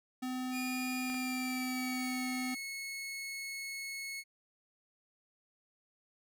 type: tone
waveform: square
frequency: 255.1 Hz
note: C4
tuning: 44 cents flat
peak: -36 dBFS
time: 0.22-2.55 s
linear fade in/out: 10 ms
type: tone with pitch glide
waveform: sawtooth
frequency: 2430 to 2190 Hz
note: D#7 to C#7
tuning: -42 to -22 cents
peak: -36 dBFS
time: 0.51-4.24 s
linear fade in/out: 50 ms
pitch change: -180 cents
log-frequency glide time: 1-2.29 s
type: clicks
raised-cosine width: 0.3 ms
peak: -31 dBFS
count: 2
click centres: 1.1 / 1.144 s
effects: none

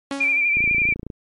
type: tone with exponential decay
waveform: sawtooth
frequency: 277.2 Hz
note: C#4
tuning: in tune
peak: -19 dBFS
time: 0.11-0.62 s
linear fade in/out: 2 ms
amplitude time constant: 110 ms
type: tone with vibrato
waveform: sine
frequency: 2367 Hz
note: D7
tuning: 13 cents sharp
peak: -16 dBFS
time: 0.2-0.94 s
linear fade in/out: 10 ms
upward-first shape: sine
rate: 12 Hz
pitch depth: 44 cents each way
type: click train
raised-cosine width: 3 ms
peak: -19 dBFS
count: 16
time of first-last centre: 0.57-1.102 s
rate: 28.2 Hz
effects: MP3 48 kbps

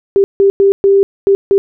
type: tone bursts at uneven times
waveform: sine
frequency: 394.5 Hz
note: G4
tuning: 11 cents sharp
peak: -5 dBFS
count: 6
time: 0.16-0.24 / 0.4-0.5 / 0.6-0.72 / 0.84-1.03 / 1.27-1.35 / 1.51-1.58 s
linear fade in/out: 0 ms
effects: none

